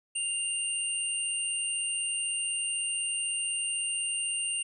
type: tone pair together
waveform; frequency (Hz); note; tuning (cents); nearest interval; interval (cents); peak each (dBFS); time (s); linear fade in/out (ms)
sine; 2794 / 8870; F7 / C#9; 0 / 0; octave + minor sixth; 2000; -32 / -31; 0.15-4.63; 10
effects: none